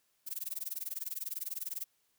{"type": "noise with tremolo", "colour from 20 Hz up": "violet", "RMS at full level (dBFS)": -36, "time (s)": [0.26, 1.85], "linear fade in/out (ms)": 20, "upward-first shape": "sine", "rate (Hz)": 20, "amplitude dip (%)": 100, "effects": ["white hiss -75 dBFS RMS until 2.18 s"]}